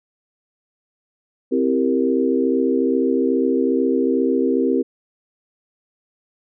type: chord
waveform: sine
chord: C dominant seventh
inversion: none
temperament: equal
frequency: 261.6 / 329.6 / 392 / 466.2 Hz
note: C4 / E4 / G4 / Bb4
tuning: 0 / 0 / 0 / 0 cents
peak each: -19 / -23 / -21 / -22 dBFS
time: 1.51-4.83 s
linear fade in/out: 20 ms
effects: none